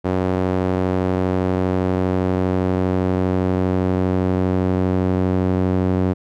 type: tone with band-pass filter sweep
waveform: sawtooth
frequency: 92.5 Hz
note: F#2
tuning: in tune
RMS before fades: -19 dBFS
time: 0.04-6.14 s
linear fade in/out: 20 ms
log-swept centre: 440 to 290 Hz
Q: 0.77
effects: none